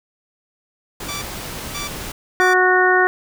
pink noise, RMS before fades -30 dBFS, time 1-2.12 s, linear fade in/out 5 ms
10% pulse tone bursts, 1164 Hz, D6, 16 cents flat, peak -18 dBFS, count 3, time 1.08-2.54 s, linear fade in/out 10 ms, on 140 ms, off 520 ms
harmonic tone, 367.6 Hz, F#4, 11 cents flat, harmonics 1 / 2 / 3 / 4 / 5, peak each -17 / -19 / -21 / -17 / -18 dBFS, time 2.4-3.07 s, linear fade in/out 0 ms
effects none

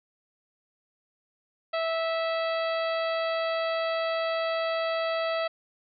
harmonic tone, 655 Hz, E5, 11 cents flat, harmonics 1 / 2 / 3 / 4 / 5 / 6 / 7, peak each -27 / -33 / -37 / -39 / -41 / -43 / -44 dBFS, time 1.73-5.48 s, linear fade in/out 10 ms, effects none

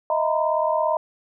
sine tone cluster, 625 / 663 / 934 / 1013 Hz, D#5 / E5 / A#5 / B5, +8 / +10 / +3 / +44 cents, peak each -22 / -27 / -24 / -26 dBFS, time 0.1-0.97 s, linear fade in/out 2 ms, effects none

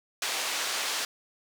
white band-pass noise, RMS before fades -31 dBFS, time 0.22-1.05 s, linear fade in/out 2 ms, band 490 to 5900 Hz, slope 12 dB/octave, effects none

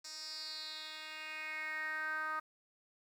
10% pulse tone with band-pass filter sweep, 311.1 Hz, D#4, in tune, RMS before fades -42 dBFS, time 0.04-2.4 s, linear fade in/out 10 ms, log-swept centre 6000 to 1300 Hz, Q 5, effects 11-bit

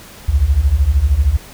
sine beating tone pair, 62.2 / 75.2 Hz, B1 / D2, +13 / +42 cents, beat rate 13 Hz, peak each -14 / -12 dBFS, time 0.28-1.37 s, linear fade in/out 10 ms, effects pink hiss -38 dBFS RMS until 1.53 s

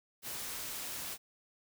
white noise, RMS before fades -41 dBFS, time 0.22-1.18 s, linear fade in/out 50 ms, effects none

